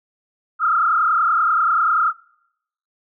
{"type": "tone with frequency modulation", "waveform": "sine", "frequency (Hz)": 1318.5, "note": "E6", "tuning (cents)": 0, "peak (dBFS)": -14, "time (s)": [0.59, 2.13], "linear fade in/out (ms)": 50, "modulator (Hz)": 30.4, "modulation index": 2.8, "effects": ["noise-tail reverb RT60 0.8 s tail -24 dB re dry"]}